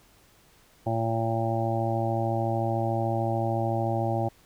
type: harmonic tone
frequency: 113.6 Hz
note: A#2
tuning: 44 cents flat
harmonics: 1 / 2 / 3 / 5 / 6 / 7 / 8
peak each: -28 / -35 / -32 / -32 / -33 / -31 / -44 dBFS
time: 0.86-4.29 s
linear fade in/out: 10 ms
effects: pink hiss -59 dBFS RMS until 4.45 s